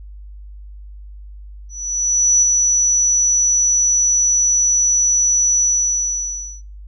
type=tone with ADSR envelope; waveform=sine; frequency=5920 Hz; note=F#8; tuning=in tune; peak=-9 dBFS; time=1.69-6.62 s; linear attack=730 ms; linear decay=17 ms; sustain=-3 dB; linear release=1000 ms; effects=noise-tail reverb RT60 0.3 s tail -26 dB re dry + added 50 Hz sine -33 dBFS peak until 6.87 s